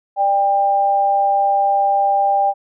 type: tone pair together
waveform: sine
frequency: 591 / 795.8 Hz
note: D5 / G5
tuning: +11 / +26 cents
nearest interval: perfect fourth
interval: 515 cents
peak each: -21 / -13 dBFS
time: 0.16-2.54 s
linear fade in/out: 50 ms
effects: none